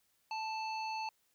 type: harmonic tone with a mistuned harmonic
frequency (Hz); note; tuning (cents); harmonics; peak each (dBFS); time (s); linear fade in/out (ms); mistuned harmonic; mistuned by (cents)
880; A5; 0; 1 / 3 / 5 / 7; -37 / -44 / -47 / -60; 0.31-1.09; 2; 7; +15
effects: white hiss -75 dBFS RMS until 1.34 s